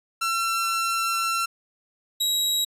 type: tone pair in turn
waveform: sawtooth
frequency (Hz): 1351 / 3846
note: E6 / B7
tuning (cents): +42 / -47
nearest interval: octave + tritone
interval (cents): 1811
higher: second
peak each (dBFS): -19 / -18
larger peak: second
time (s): 0.21-1.46 / 2.2-2.65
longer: first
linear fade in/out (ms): 10
effects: resampled to 32000 Hz